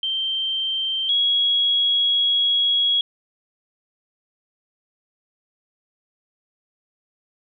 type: tone pair in turn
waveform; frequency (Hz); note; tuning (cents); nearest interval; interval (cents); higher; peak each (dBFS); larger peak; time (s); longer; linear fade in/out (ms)
sine; 3136 / 3322; G7 / G#7; 0 / 0; minor second; 100; second; -21 / -16; second; 0.03-1.09 / 1.09-3.01; second; 2
effects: none